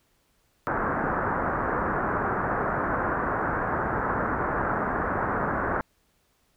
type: low-pass noise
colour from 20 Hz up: white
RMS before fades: -27 dBFS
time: 0.67-5.81 s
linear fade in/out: 0 ms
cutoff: 1600 Hz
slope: 48 dB/octave
effects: pink hiss -68 dBFS RMS until 6.56 s